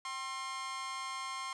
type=tone with amplitude modulation; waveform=sawtooth; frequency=1063 Hz; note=C6; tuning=27 cents sharp; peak=-31 dBFS; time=0.05-1.53 s; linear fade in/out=2 ms; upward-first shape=sine; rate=288 Hz; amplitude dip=70%; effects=resampled to 22050 Hz + 12-bit